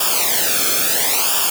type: noise with flanger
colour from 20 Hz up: white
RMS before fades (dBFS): -17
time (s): 0-1.5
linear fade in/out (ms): 5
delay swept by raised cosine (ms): 0.48 to 1.06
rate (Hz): 0.73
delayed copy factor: -0.85
effects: none